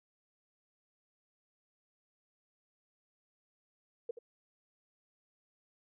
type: tone with echo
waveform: sine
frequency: 470 Hz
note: A#4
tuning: 14 cents sharp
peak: -33 dBFS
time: 4.09-4.11 s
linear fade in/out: 5 ms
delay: 79 ms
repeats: 1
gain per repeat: -11 dB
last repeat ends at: 4.189 s
effects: none